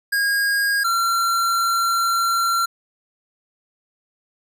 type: tone pair in turn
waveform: square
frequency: 1631 / 1366.4 Hz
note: G#6 / F6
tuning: -32 / -38 cents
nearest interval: minor third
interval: 306 cents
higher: first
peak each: -18 dBFS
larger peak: neither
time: 0.12-0.84 / 0.84-2.66 s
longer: second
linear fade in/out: 10 ms
effects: none